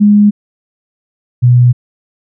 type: tone pair in turn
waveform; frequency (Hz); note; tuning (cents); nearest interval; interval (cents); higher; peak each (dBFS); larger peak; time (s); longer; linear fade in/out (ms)
sine; 206.8 / 122.96; G#3 / B2; -7 / -7; major sixth; 900; first; -3; neither; 0-0.31 / 1.42-1.73; neither; 20
effects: none